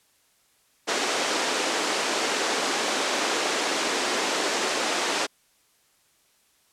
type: band-pass noise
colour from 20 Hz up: pink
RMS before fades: -26 dBFS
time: 0.87-5.27 s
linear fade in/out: 20 ms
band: 300 to 7800 Hz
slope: 24 dB/octave
effects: white hiss -64 dBFS RMS until 6.72 s + low-pass 12000 Hz 12 dB/octave